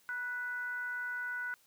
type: tone with frequency modulation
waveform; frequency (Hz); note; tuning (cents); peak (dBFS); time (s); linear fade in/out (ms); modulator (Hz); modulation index
sine; 1478; F#6; -2; -35; 0.09-1.54; 0; 509; 0.38
effects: white hiss -67 dBFS RMS until 1.66 s